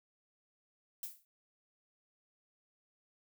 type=noise with exponential decay; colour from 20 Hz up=violet; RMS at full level=-38 dBFS; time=1.03-1.25 s; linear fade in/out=1 ms; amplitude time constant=47 ms; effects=none